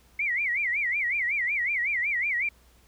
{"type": "tone with vibrato", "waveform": "sine", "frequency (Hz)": 2132, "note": "C7", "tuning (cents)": 32, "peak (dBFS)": -24, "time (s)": [0.19, 2.49], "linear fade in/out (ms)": 5, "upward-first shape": "sine", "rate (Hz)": 5.4, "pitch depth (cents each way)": 210, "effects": ["added 60 Hz sine -58 dBFS peak until 2.87 s", "pink hiss -61 dBFS RMS until 2.87 s"]}